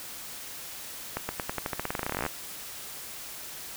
accelerating click train, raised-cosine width 0.5 ms, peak -14 dBFS, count 24, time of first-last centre 1.17-2.264 s, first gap 120 ms, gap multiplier 0.9, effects white hiss -41 dBFS RMS until 3.76 s

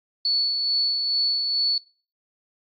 sine tone with tremolo, 4435 Hz, C#8, in tune, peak -18 dBFS, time 0.25-1.78 s, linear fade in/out 2 ms, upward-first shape sine, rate 2.3 Hz, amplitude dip 35%, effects noise-tail reverb RT60 0.4 s tail -24 dB re dry + AAC 48 kbps

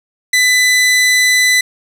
sawtooth tone, 2000 Hz, B6, 21 cents sharp, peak -5 dBFS, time 0.33-1.61 s, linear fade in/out 5 ms, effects low-pass 12000 Hz 12 dB/octave + 7-bit

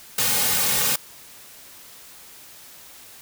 white noise with comb filter, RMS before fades -21 dBFS, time 0.18-0.96 s, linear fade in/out 5 ms, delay 3 ms, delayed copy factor -1, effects white hiss -45 dBFS RMS until 3.21 s

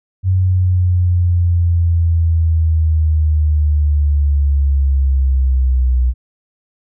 sine linear sweep, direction down, 93.5 to 61.74 Hz, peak -10 dBFS, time 0.23-6.14 s, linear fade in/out 50 ms, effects none

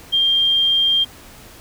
sine tone, 3193 Hz, G7, 31 cents sharp, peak -13 dBFS, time 0.12-1.05 s, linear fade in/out 20 ms, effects pink hiss -42 dBFS RMS until 1.6 s

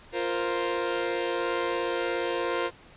sawtooth chord, F suspended fourth, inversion none, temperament equal, 349.2 / 466.2 / 523.3 Hz, F4 / Bb4 / C5, 0 / 0 / 0 cents, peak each -27 dBFS, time 0.12-2.71 s, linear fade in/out 50 ms, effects pink hiss -52 dBFS RMS until 2.96 s + resampled to 8000 Hz

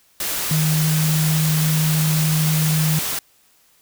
sine tone in noise, 156.2 Hz, D#3, 7 cents sharp, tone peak -16 dBFS, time 0.51-2.99 s, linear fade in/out 2 ms, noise white, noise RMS -24 dBFS, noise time 0.2-3.19 s, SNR +5 dB, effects white hiss -57 dBFS RMS until 3.81 s

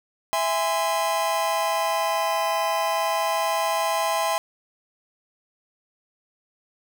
45% pulse chord, E augmented, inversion none, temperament just, 659.3 / 824.1 / 1030.1 Hz, E5 / G#5 / B#5, 0 / -14 / -27 cents, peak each -26 dBFS, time 0.33-4.38 s, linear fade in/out 0 ms, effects none

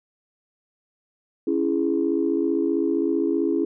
sine chord, C# minor, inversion none, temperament just, 277.2 / 332.6 / 415.8 Hz, C#4 / E4 / G#4, 0 / +16 / +2 cents, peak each -24 / -22 / -25 dBFS, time 1.47-3.65 s, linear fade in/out 5 ms, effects tanh soft clip ceiling -10 dBFS

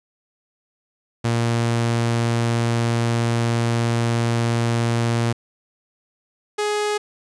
sawtooth tone pair in turn, 116.9 / 418.2 Hz, A#2 / G#4, +5 / +12 cents, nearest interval octave + minor seventh, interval 2207 cents, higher second, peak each -14 / -16 dBFS, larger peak first, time 1.24-5.33 / 6.58-6.98 s, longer first, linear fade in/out 10 ms, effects resampled to 22050 Hz + 9-bit

